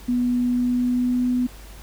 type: tone with pitch glide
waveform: sine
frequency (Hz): 245.5 to 248.5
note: B3 to B3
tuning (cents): -10 to +11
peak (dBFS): -18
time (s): 0.08-1.47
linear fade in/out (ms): 10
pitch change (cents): +21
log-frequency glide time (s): 0.45-1.25
effects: added 50 Hz sine -40 dBFS peak until 1.82 s + pink hiss -46 dBFS RMS until 1.82 s